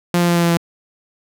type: tone with pitch steps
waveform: sawtooth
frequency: 174.61 / 173.5 / 172.41 / 171.31 / 170.23 / 169.15 Hz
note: F3 / F3 / F3 / F3 / F3 / E3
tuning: 0 / -11 / -22 / -33 / -44 / +45 cents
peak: -9 dBFS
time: 0.14-0.572 s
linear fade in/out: 2 ms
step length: 72 ms
effects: none

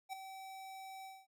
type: tone with ADSR envelope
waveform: square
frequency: 768 Hz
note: G5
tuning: 36 cents flat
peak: -39 dBFS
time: 0.09-1.27 s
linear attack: 39 ms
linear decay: 7 ms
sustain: -9 dB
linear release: 220 ms
effects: none

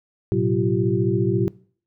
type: tone cluster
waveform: sine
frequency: 111.7 / 126.2 / 186 / 342.2 / 386.2 Hz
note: A2 / B2 / F#3 / F4 / G4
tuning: +27 / +38 / +9 / -35 / -26 cents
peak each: -24 dBFS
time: 0.32-1.48 s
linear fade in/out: 0 ms
effects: noise-tail reverb RT60 0.5 s tail -22 dB re dry

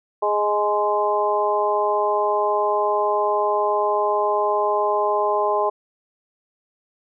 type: harmonic tone with a mistuned harmonic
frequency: 207.7 Hz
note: G#3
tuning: in tune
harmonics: 2 / 3 / 4 / 5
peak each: -23 / -23 / -23 / -23 dBFS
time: 0.22-5.7 s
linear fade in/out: 10 ms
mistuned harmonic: 4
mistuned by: +15 cents
effects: none

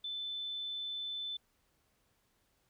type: tone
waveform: sine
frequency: 3520 Hz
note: A7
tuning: in tune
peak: -37 dBFS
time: 0.04-1.37 s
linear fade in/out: 5 ms
effects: pink hiss -75 dBFS RMS until 2.69 s

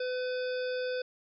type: harmonic tone with a mistuned harmonic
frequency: 504 Hz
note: B4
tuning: 35 cents sharp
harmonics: 1 / 3 / 5 / 7 / 9 / 10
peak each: -31 / -40 / -47 / -47 / -48 / -50 dBFS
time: 0-1.02 s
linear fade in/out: 5 ms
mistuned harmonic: 9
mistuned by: +18 cents
effects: none

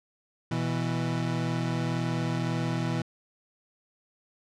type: tone pair together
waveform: 30% pulse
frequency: 122.97 / 164.81 Hz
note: B2 / E3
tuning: -7 / 0 cents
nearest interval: perfect fourth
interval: 507 cents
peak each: -27 / -27 dBFS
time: 0.51-3.02 s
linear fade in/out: 5 ms
effects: low-pass 6000 Hz 12 dB/octave

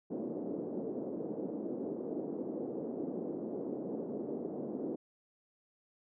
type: band-pass noise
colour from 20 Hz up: pink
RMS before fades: -39 dBFS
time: 0.1-4.96 s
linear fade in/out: 10 ms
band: 230 to 490 Hz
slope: 24 dB/octave
effects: none

